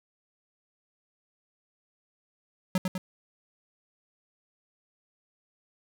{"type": "tone with echo", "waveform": "square", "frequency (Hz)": 185.2, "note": "F#3", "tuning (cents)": 2, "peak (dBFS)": -23, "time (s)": [2.75, 2.78], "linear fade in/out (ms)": 2, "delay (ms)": 100, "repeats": 2, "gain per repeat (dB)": -4, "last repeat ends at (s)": 2.98, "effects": []}